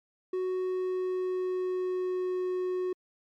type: tone with pitch glide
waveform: triangle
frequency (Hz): 370 to 366.2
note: F#4 to F#4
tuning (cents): 0 to -18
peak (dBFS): -26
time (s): 0.33-2.93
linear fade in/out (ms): 5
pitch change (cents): -18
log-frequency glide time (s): 0.6-2.45
effects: MP3 64 kbps